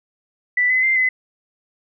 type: tone with pitch steps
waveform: sine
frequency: 1978 / 2028 / 2088 / 2028 Hz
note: B6 / B6 / C7 / B6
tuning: +2 / +45 / -4 / +45 cents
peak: -14 dBFS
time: 0.57-1.09 s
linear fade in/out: 5 ms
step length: 130 ms
effects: none